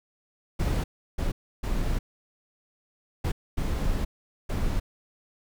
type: noise bursts at uneven times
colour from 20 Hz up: brown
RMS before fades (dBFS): -26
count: 6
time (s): 0.59-0.84 / 1.18-1.32 / 1.63-1.99 / 3.24-3.32 / 3.57-4.05 / 4.49-4.8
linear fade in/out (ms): 10
effects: none